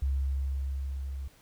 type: tone with level ramp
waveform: sine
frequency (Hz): 68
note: C#2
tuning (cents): -33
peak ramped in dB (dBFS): -24 to -34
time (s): 0.02-1.28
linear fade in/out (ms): 5
effects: tanh soft clip ceiling -20 dBFS + pink hiss -60 dBFS RMS until 1.41 s